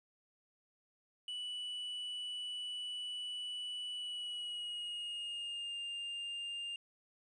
triangle tone with pitch glide, 2960 to 2804 Hz, F#7 to F7, 0 to +6 cents, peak -38 dBFS, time 1.28-6.76 s, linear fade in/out 2 ms, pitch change -94 cents, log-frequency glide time 3.94-5.78 s, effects resampled to 24000 Hz + 12-bit

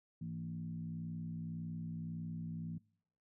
sine tone with frequency modulation, 164.81 Hz, E3, in tune, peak -39 dBFS, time 0.21-2.78 s, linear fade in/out 5 ms, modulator 61.8 Hz, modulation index 0.94, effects noise-tail reverb RT60 0.7 s tail -26 dB re dry + high-pass 100 Hz 12 dB/octave

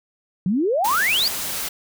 sine exponential sweep, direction up, 170 to 4909 Hz, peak -17 dBFS, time 0.46-1.28 s, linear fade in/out 2 ms
white noise, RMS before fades -27 dBFS, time 0.84-1.69 s, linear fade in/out 10 ms
effects none

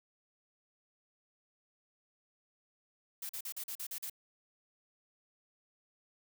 blue noise bursts, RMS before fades -41 dBFS, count 8, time 3.22-4.098 s, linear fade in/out 5 ms, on 73 ms, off 42 ms, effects none

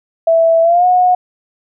sine tone with pitch glide, 659 to 727 Hz, E5 to F#5, -1 to -31 cents, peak -7 dBFS, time 0.27-1.15 s, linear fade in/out 5 ms, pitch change +170 cents, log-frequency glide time 0.62-0.86 s, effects none

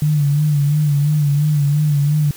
sine tone with vibrato, 147 Hz, D3, 2 cents sharp, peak -12 dBFS, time 0.02-2.31 s, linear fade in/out 2 ms, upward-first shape sine, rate 2.9 Hz, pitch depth 61 cents each way, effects white hiss -38 dBFS RMS until 2.36 s

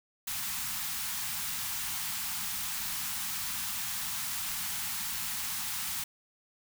white band-stop noise, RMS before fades -35 dBFS, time 0.27-6.04 s, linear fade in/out 5 ms, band 240 to 780 Hz, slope 48 dB/octave, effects none

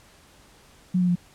sine tone with pitch steps, 182.3 / 179.17 / 176.09 Hz, F#3 / F3 / F3, -25 / +45 / +15 cents, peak -18 dBFS, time 0.94-1.156 s, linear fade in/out 10 ms, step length 72 ms, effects pink hiss -54 dBFS RMS until 1.34 s + low-pass 11000 Hz 12 dB/octave

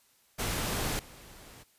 pink noise with level steps, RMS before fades -32 / -51 dBFS, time 0.38-1.64 s, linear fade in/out 20 ms, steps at 0.99 s, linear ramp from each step 2 ms, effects white hiss -66 dBFS RMS until 1.78 s + resampled to 32000 Hz

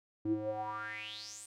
square tone with band-pass filter sweep, 106.8 Hz, G#2, 49 cents sharp, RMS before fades -39 dBFS, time 0.25-1.46 s, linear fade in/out 5 ms, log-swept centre 270 to 9100 Hz, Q 7.8, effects none

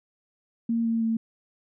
sine tone with pitch steps, 230.6 / 228 / 225.3 Hz, A#3 / A#3 / A3, -19 / -38 / +41 cents, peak -22 dBFS, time 0.69-1.17 s, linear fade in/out 5 ms, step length 160 ms, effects none

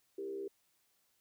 sine tone with frequency modulation, 395.2 Hz, G4, 14 cents sharp, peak -38 dBFS, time 0.18-0.48 s, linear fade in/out 5 ms, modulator 68.2 Hz, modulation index 0.7, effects white hiss -75 dBFS RMS until 1.2 s

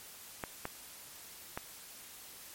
clicks, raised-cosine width 0.5 ms, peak -21 dBFS, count 3, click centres 0.438 / 0.654 / 1.575 s, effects white hiss -51 dBFS RMS until 2.54 s + MP3 64 kbps

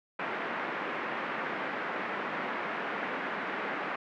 white band-pass noise, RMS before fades -35 dBFS, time 0.19-3.96 s, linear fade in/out 5 ms, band 190 to 2000 Hz, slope 24 dB/octave, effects none

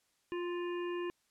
harmonic tone with a mistuned harmonic, 351.2 Hz, F4, 10 cents sharp, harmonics 1 / 3 / 5 / 7 / 8, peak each -35 / -45 / -49 / -52 / -53 dBFS, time 0.32-1.1 s, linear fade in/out 0 ms, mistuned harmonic 3, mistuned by -16 cents, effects white hiss -75 dBFS RMS until 1.3 s + low-pass 10000 Hz 12 dB/octave

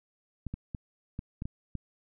clicks, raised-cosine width 5 ms, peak -23 dBFS, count 7, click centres 0.467 / 0.54 / 0.748 / 1.191 / 1.421 / 1.455 / 1.753 s, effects none

